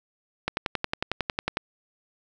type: click train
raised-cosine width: 0.3 ms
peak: -9 dBFS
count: 13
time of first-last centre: 0.48-1.571 s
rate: 11 Hz
effects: none